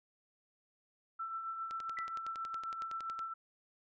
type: tone with tremolo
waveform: sine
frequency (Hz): 1334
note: E6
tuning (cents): +20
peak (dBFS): -36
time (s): 1.19-3.34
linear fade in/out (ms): 10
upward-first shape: triangle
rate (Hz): 7.5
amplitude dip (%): 50
type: click train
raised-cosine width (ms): 0.2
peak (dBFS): -31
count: 17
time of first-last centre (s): 1.71-3.191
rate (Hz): 10.8
type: tone with exponential decay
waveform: sine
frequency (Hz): 1975.5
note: B6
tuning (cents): 0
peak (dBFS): -37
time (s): 1.97-2.18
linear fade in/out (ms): 2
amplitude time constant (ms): 45
effects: none